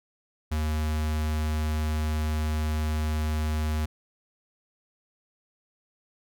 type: tone with notch filter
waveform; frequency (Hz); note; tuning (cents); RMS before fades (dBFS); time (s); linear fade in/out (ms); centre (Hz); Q
square; 77; D#2; -17; -27; 0.51-3.86; 10; 460; 2
effects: none